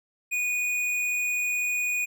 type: tone with hard clipping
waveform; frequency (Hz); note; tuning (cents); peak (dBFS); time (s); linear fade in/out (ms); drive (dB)
sine; 2466; D#7; -16; -26; 0.31-2.06; 20; 12
effects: none